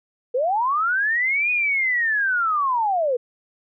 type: linear two-way sweep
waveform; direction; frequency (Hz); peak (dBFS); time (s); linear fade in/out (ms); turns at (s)
sine; up then down; 466.2 to 2489 to 466.2; -18; 0.34-3.17; 10; 1.51
effects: none